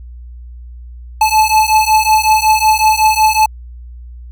square beating tone pair, 864 / 869.4 Hz, A5 / A5, -32 / -21 cents, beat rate 5.4 Hz, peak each -12 dBFS, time 1.21-3.46 s, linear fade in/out 5 ms, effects added 60 Hz sine -29 dBFS peak until 4.31 s

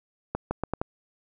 accelerating click train, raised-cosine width 1 ms, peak -13 dBFS, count 5, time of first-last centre 0.35-0.815 s, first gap 160 ms, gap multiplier 0.79, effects none

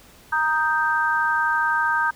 sine chord, Eb major, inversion second, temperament equal, 932.3 / 1244.5 / 1568 Hz, Bb5 / Eb6 / G6, 0 / 0 / 0 cents, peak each -23 / -25 / -21 dBFS, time 0.32-2.11 s, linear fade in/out 10 ms, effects pink hiss -50 dBFS RMS until 2.15 s

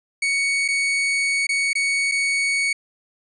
40% pulse tone with dropouts, 2229 Hz, C#7, 9 cents sharp, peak -18 dBFS, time 0.22-2.73 s, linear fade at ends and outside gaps 5 ms, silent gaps 0.68-0.685 / 1.469-1.49 / 1.732-1.752 / 2.115-2.119 s, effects resampled to 22050 Hz

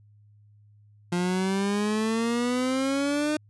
30% pulse exponential sweep, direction up, 174.61 to 306.1 Hz, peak -21 dBFS, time 1.12-3.37 s, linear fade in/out 5 ms, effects added 104 Hz sine -53 dBFS peak until 3.49 s + resampled to 24000 Hz

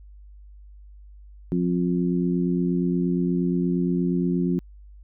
harmonic tone, 88.5 Hz, F2, 23 cents sharp, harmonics 2 / 3 / 4, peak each -22 / -26 / -28 dBFS, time 1.52-4.59 s, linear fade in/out 0 ms, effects added 50 Hz sine -43 dBFS peak until 5.03 s

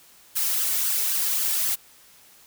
blue noise with flanger, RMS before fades -24 dBFS, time 0.35-1.76 s, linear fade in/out 20 ms, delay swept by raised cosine 0.63 to 2.33 ms, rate 3.8 Hz, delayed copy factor +0.6, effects white hiss -53 dBFS RMS until 2.46 s

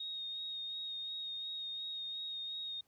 sine tone with vibrato, 3729 Hz, A#7, in tune, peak -39 dBFS, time 0-2.81 s, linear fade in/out 5 ms, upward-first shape sine, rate 2.8 Hz, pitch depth 18 cents each way, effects pink hiss -75 dBFS RMS until 2.87 s

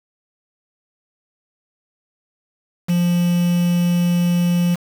triangle tone with quantisation, 174.61 Hz, F3, in tune, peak -12 dBFS, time 2.88-4.76 s, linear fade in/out 20 ms, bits 5, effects none

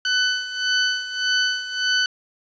20% pulse tone with tremolo, 1500 Hz, F#6, 23 cents sharp, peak -12 dBFS, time 0.05-2.06 s, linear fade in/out 2 ms, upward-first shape sine, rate 1.7 Hz, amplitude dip 75%, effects resampled to 16000 Hz + 8-bit

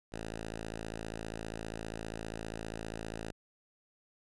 5% pulse tone, 55 Hz, A1, in tune, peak -28 dBFS, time 0.12-3.32 s, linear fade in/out 5 ms, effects resampled to 24000 Hz

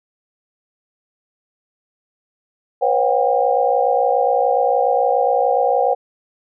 sine tone cluster, 494 / 544 / 728 / 795 Hz, B4 / C#5 / F#5 / G5, 0 / -33 / -28 / +24 cents, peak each -19 dBFS, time 2.81-5.95 s, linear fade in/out 20 ms, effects none

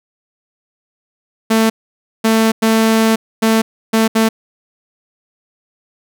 sawtooth tone bursts at uneven times, 222.7 Hz, A3, 21 cents sharp, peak -6 dBFS, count 6, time 1.5-1.7 / 2.24-2.52 / 2.62-3.16 / 3.42-3.62 / 3.93-4.08 / 4.15-4.29 s, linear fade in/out 10 ms, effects none

